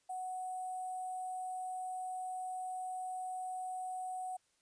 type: tone with sample-and-hold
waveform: sine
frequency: 740 Hz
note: F#5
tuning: in tune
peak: -38 dBFS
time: 0.09-4.37 s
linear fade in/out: 10 ms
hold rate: 8820 Hz
effects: white hiss -75 dBFS RMS until 4.61 s + resampled to 22050 Hz